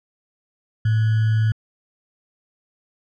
sine tone with sample-and-hold, 110 Hz, A2, in tune, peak -15 dBFS, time 0.85-1.52 s, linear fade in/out 5 ms, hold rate 1575 Hz, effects low-pass 3000 Hz 12 dB/octave

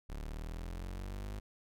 35% pulse linear sweep, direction up, 35.25 to 51.91 Hz, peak -38 dBFS, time 0.09-1.4 s, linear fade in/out 10 ms, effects none

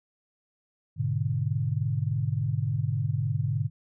sine chord, G# diminished, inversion none, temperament equal, 103.83 / 123.47 / 146.83 Hz, G#2 / B2 / D3, 0 / 0 / 0 cents, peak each -29 dBFS, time 0.96-3.7 s, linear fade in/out 50 ms, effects none

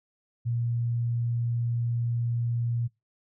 sine tone, 118.3 Hz, A#2, 26 cents sharp, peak -25 dBFS, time 0.45-2.88 s, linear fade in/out 20 ms, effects noise-tail reverb RT60 0.2 s tail -22 dB re dry

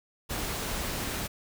pink noise, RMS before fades -33 dBFS, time 0.29-1.28 s, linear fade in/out 20 ms, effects none

